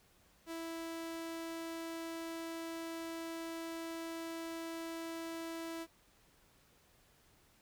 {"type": "tone", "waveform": "sawtooth", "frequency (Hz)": 329.6, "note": "E4", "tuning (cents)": 0, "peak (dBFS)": -37, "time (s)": [0.46, 5.87], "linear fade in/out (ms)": 50, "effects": ["pink hiss -68 dBFS RMS until 7.61 s"]}